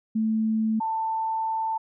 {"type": "tone pair in turn", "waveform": "sine", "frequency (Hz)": [220, 889.7], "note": ["A3", "A5"], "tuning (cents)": [0, 19], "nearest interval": "2 octaves", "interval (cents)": 2419, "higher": "second", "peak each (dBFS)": [-21, -24], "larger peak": "first", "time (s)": [[0.15, 0.8], [0.8, 1.78]], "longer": "second", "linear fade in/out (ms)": 10, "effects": []}